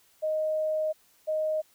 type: tone pair in turn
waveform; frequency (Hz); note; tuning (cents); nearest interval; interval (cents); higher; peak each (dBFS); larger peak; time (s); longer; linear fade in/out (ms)
sine; 622.3 / 622.3; D#5 / D#5; 0 / 0; unison; 0; neither; -25; neither; 0.22-0.93 / 1.27-1.62; first; 20
effects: white hiss -63 dBFS RMS until 1.74 s